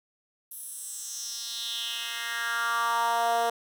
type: tone with high-pass filter sweep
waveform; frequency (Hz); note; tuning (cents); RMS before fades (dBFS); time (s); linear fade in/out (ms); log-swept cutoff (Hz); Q
10% pulse; 233.1; A#3; 0; -30; 0.51-3.5; 5; 12000 to 570; 3.3
effects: none

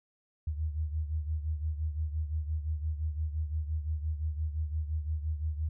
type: beating tone pair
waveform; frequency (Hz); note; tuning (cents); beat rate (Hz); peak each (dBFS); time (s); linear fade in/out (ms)
sine; 76.5 / 82.3; D#2 / E2; -29 / -2; 5.8; -31 / -37; 0.47-5.69; 5
effects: none

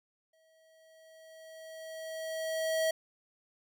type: tone with exponential growth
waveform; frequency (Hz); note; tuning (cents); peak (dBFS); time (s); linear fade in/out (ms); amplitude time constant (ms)
square; 642; E5; -46; -27; 0.33-2.91; 5; 560
effects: none

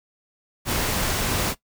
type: noise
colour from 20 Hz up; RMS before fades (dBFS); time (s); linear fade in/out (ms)
pink; -24; 0.65-1.55; 50
effects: noise-tail reverb RT60 0.1 s tail -17 dB re dry

